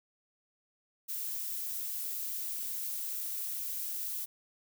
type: noise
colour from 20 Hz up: violet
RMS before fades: -37 dBFS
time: 1.08-4.26 s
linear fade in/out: 20 ms
effects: none